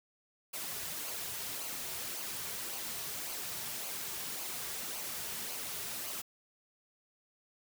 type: noise with flanger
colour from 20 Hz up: white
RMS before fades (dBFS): -40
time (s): 0.53-6.22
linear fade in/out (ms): 10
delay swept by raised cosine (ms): 0.54 to 3.94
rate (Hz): 1.8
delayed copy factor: -0.5
effects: none